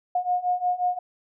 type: beating tone pair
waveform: sine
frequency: 717 / 722.6 Hz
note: F5 / F#5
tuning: +45 / -41 cents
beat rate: 5.6 Hz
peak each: -26 / -24 dBFS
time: 0.15-0.99 s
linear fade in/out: 5 ms
effects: none